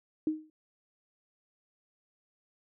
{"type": "tone with exponential decay", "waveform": "sine", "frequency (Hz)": 311.1, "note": "D#4", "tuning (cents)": 0, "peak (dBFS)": -23, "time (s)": [0.27, 0.5], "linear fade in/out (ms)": 2, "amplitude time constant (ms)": 50, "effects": []}